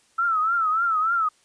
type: tone with vibrato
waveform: sine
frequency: 1318.5 Hz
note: E6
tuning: in tune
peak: -19 dBFS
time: 0.18-1.29 s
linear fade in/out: 10 ms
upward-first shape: triangle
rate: 3.4 Hz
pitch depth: 120 cents each way
effects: white hiss -61 dBFS RMS until 1.44 s + resampled to 22050 Hz